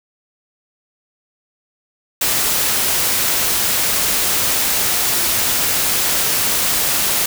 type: noise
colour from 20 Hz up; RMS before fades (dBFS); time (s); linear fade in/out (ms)
white; -17; 2.21-7.26; 5
effects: none